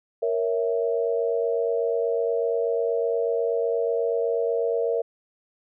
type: chord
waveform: sine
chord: A# diminished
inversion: none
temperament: equal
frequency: 466.2 / 554.4 / 659.3 Hz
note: A#4 / C#5 / E5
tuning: 0 / 0 / 0 cents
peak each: -23 / -29 / -28 dBFS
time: 0.22-5.02 s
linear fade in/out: 10 ms
effects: none